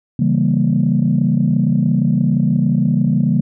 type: chord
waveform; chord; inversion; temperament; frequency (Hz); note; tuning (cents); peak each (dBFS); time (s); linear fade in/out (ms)
sine; C# diminished seventh; none; equal; 138.59 / 164.81 / 196 / 233.1; C#3 / E3 / G3 / Bb3; 0 / 0 / 0 / 0; -17; 0.19-3.41; 5
effects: tanh soft clip ceiling -4 dBFS